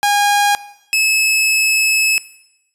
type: tone pair in turn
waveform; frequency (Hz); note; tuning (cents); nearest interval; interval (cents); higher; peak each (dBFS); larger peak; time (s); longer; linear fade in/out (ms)
sawtooth; 817 / 2594; G#5 / E7; -29 / -28; octave + minor sixth; 2001; second; -8 / -9; first; 0.03-0.55 / 0.93-2.18; second; 0
effects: noise-tail reverb RT60 0.9 s tail -18 dB re dry + resampled to 32000 Hz